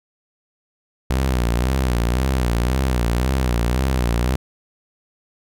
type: tone with vibrato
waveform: sawtooth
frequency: 62.1 Hz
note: B1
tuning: 10 cents sharp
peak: -13 dBFS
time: 1.1-4.36 s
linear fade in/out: 5 ms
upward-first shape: sine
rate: 1.9 Hz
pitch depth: 120 cents each way
effects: none